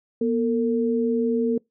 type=tone pair together; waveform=sine; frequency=240 / 453.1 Hz; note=B3 / A#4; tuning=-49 / -49 cents; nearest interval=major seventh; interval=1100 cents; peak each=-22 / -22 dBFS; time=0.21-1.58 s; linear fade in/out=5 ms; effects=noise-tail reverb RT60 0.2 s tail -26 dB re dry